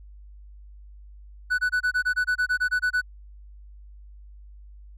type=tone bursts; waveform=triangle; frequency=1487 Hz; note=F#6; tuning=8 cents sharp; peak=-18 dBFS; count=14; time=1.5-3.016 s; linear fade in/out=20 ms; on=86 ms; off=24 ms; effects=added 50 Hz sine -43 dBFS peak until 4.97 s